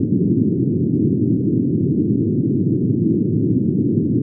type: band-pass noise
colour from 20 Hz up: white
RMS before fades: -17 dBFS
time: 0-4.22 s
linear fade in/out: 5 ms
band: 100 to 350 Hz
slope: 48 dB/octave
effects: none